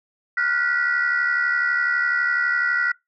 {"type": "tone cluster", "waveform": "sine", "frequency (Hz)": [1406, 1478, 1944], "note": ["F6", "F#6", "B6"], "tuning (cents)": [11, -2, -28], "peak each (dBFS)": -22, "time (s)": [0.37, 2.92], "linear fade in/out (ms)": 5, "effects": ["noise-tail reverb RT60 0.2 s tail -26 dB re dry", "tanh soft clip ceiling -12 dBFS"]}